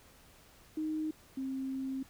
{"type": "tone pair in turn", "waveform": "sine", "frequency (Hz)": [311.1, 265.7], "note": ["D#4", "C4"], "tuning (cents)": [0, 27], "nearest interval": "minor third", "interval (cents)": 273, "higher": "first", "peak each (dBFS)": [-32, -34], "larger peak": "first", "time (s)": [[0.77, 1.11], [1.37, 2.03]], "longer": "second", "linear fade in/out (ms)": 5, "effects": ["pink hiss -60 dBFS RMS until 2.09 s"]}